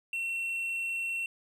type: tone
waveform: triangle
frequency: 2715 Hz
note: F7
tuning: 50 cents flat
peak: -29 dBFS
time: 0.13-1.26 s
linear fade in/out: 2 ms
effects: none